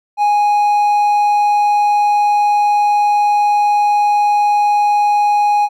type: tone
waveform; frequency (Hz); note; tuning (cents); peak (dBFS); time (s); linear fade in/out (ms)
triangle; 828; G#5; -5; -8; 0.17-5.69; 50
effects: none